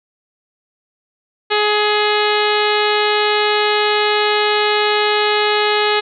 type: harmonic tone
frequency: 419.9 Hz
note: G#4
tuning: 19 cents sharp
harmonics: 1 / 2 / 3 / 4 / 5 / 6 / 7 / 8 / 9 / 10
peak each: -17 / -20 / -22 / -23 / -24 / -25 / -25 / -26 / -27 / -27 dBFS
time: 1.5-6.01 s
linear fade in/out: 20 ms
effects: none